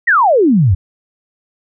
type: exponential sweep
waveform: sine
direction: down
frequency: 1975.5 to 82.41 Hz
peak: -7 dBFS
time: 0.07-0.75 s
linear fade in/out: 10 ms
effects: none